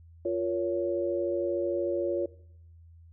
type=chord; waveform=sine; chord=Bb minor; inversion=second; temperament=just; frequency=349.6 / 466.2 / 559.4 Hz; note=F4 / Bb4 / Db5; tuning=+2 / 0 / +16 cents; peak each=-29 / -35 / -30 dBFS; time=0.25-2.26 s; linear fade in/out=5 ms; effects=noise-tail reverb RT60 0.7 s tail -19 dB re dry + added 83 Hz sine -50 dBFS peak until 3.12 s